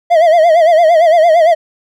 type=tone with vibrato; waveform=triangle; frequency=659.3 Hz; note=E5; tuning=in tune; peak=-3 dBFS; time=0.1-1.55 s; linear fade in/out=20 ms; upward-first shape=sine; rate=8.8 Hz; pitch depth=110 cents each way; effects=none